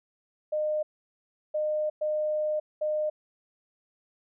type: tone bursts at uneven times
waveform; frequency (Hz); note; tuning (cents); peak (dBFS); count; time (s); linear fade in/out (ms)
sine; 610; D#5; -34; -25; 4; 0.52-0.83 / 1.54-1.9 / 2.01-2.6 / 2.81-3.1; 10
effects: none